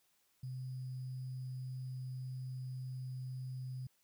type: tone with sample-and-hold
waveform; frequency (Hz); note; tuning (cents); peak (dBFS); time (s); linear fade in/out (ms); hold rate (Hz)
sine; 128.7; C3; -28; -40; 0.43-3.87; 5; 4900
effects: white hiss -75 dBFS RMS until 4.03 s